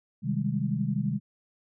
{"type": "chord", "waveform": "sine", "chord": "Ab major seventh", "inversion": "first", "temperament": "equal with one note detuned", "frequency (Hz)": [130.13, 155.56, 196, 207.7], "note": ["C3", "Eb3", "G3", "Ab3"], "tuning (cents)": [-9, 0, 0, 0], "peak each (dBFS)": -31, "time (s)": [0.22, 1.2], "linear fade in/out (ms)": 50, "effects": []}